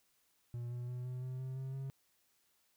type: tone with pitch steps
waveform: triangle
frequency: 120 / 122.03 / 124.09 / 126.18 / 128.32 / 130.48 / 132.69 / 134.93 Hz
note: B2 / B2 / B2 / B2 / C3 / C3 / C3 / C#3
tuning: -49 / -20 / +9 / +38 / -33 / -4 / +25 / -46 cents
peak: -37 dBFS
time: 0.54-1.9 s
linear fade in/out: 0 ms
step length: 170 ms
effects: white hiss -75 dBFS RMS until 2.76 s